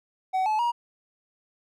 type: tone with pitch steps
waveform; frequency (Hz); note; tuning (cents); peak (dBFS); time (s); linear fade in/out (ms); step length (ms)
triangle; 753 / 861 / 951; F#5 / A5 / A#5; +30 / -38 / +34; -20; 0.33-0.72; 20; 130
effects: none